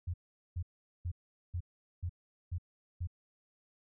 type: tone bursts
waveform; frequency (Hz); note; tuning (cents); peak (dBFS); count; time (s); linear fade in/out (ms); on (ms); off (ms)
sine; 87.5; F2; +4; -33; 7; 0.07-3.073; 10; 69; 420
effects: none